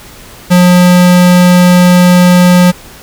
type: tone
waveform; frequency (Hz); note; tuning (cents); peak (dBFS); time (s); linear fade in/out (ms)
square; 178.9; F3; +42; -3; 0.5-2.72; 20
effects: pink hiss -33 dBFS RMS until 3.02 s